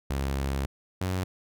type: tone pair in turn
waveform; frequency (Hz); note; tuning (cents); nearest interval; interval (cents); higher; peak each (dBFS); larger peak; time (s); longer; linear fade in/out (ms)
sawtooth; 68.2 / 92.61; C#2 / F#2; -28 / +2; perfect fourth; 530; second; -23; neither; 0.1-0.66 / 1.01-1.24; first; 5
effects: none